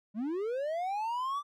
triangle linear sweep, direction up, 196 to 1180 Hz, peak -29 dBFS, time 0.14-1.43 s, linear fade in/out 50 ms, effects none

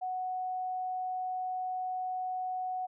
sine tone, 740 Hz, F#5, in tune, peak -32 dBFS, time 0.01-2.87 s, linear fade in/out 20 ms, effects none

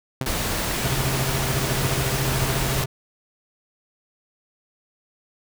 sawtooth tone with exponential decay, 130.81 Hz, C3, in tune, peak -17 dBFS, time 0.21-0.32 s, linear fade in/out 2 ms, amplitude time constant 23 ms
pink noise, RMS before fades -25 dBFS, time 0.26-2.84 s, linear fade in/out 2 ms
square tone with tremolo, 132.7 Hz, C3, 25 cents sharp, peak -22 dBFS, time 0.84-2.86 s, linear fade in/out 10 ms, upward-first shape sine, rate 14 Hz, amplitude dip 75%
effects none

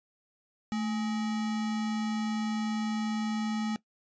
sine tone with sample-and-hold, 218.7 Hz, A3, 10 cents flat, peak -28 dBFS, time 0.72-3.76 s, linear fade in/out 0 ms, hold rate 1050 Hz, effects noise-tail reverb RT60 0.1 s tail -19 dB re dry + resampled to 16000 Hz

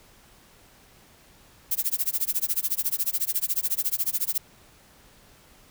violet noise with tremolo, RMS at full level -23 dBFS, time 1.71-4.38 s, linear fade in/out 5 ms, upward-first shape sine, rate 14 Hz, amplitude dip 100%, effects pink hiss -55 dBFS RMS until 5.7 s

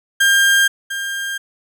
35% pulse tone pair in turn, 1601 / 1601 Hz, G6 / G6, +36 / +36 cents, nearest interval unison, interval 0 cents, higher neither, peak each -9 / -20 dBFS, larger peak first, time 0.2-0.68 / 0.9-1.38 s, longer neither, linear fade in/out 10 ms, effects none

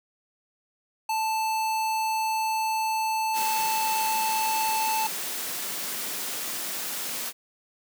square tone, 880 Hz, A5, in tune, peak -25 dBFS, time 1.09-5.07 s, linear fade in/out 5 ms
white high-pass noise, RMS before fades -32 dBFS, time 3.33-7.33 s, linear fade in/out 50 ms, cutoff 160 Hz, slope 48 dB/octave
effects none

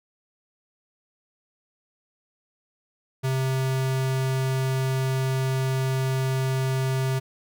square tone, 131.9 Hz, C3, 14 cents sharp, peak -23 dBFS, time 3.23-7.2 s, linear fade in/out 20 ms, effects none

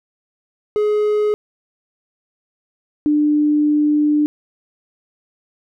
triangle / sine tone pair in turn, 420.8 / 298.1 Hz, G#4 / D4, +23 / +26 cents, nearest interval tritone, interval 597 cents, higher first, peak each -12 dBFS, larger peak neither, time 0.76-1.34 / 3.06-4.26 s, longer second, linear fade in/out 0 ms, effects none

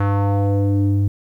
square tone with low-pass filter sweep, 100.2 Hz, G2, 38 cents sharp, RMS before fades -17 dBFS, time 0-1.08 s, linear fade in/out 5 ms, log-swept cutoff 1400 to 200 Hz, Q 2.1, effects 9-bit

